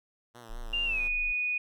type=tone with vibrato; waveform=5% pulse; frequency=116.1 Hz; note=A#2; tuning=7 cents flat; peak=-36 dBFS; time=0.34-1.09 s; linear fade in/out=20 ms; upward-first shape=triangle; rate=4.9 Hz; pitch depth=98 cents each way
type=tone; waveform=sine; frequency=26.61 Hz; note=G#0; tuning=43 cents sharp; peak=-35 dBFS; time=0.49-1.33 s; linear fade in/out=20 ms
type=tone with pitch glide; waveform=sine; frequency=2794 to 2475 Hz; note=F7 to D#7; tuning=0 to -10 cents; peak=-27 dBFS; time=0.73-1.58 s; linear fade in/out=5 ms; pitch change=-210 cents; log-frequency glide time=0.85-1.01 s
effects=none